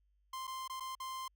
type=tone with dropouts; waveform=45% pulse; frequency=1046 Hz; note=C6; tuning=1 cent flat; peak=-40 dBFS; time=0.33-1.28 s; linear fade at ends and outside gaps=5 ms; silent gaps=0.471-0.476 / 0.678-0.697 / 0.799-0.805 / 0.952-1 s; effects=added 50 Hz sine -70 dBFS peak until 1.35 s